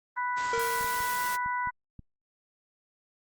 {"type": "harmonic tone", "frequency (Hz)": 493.9, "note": "B4", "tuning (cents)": 0, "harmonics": [2, 3, 4], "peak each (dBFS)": [-29, -35, -37], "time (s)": [0.16, 1.71], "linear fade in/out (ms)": 20}
{"type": "noise", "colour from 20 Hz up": "white", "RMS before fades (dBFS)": -37, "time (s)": [0.36, 1.37], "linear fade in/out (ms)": 20}
{"type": "tone with exponential decay", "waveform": "square", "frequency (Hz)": 464.1, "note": "A#4", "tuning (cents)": -8, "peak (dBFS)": -28, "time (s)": [0.53, 1.45], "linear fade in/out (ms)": 2, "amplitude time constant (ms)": 200}
{"type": "clicks", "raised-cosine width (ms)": 5, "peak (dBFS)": -33, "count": 7, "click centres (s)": [0.579, 0.811, 0.845, 1.005, 1.461, 1.673, 1.993]}
{"effects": ["Opus 24 kbps"]}